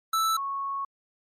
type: tone pair in turn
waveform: square / sine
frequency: 1318.5 / 1103.6 Hz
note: E6 / C#6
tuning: 0 / -8 cents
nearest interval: minor third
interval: 308 cents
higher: first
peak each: -23 / -28 dBFS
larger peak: first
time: 0.13-0.37 / 0.37-0.85 s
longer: second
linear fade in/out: 5 ms
effects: MP3 64 kbps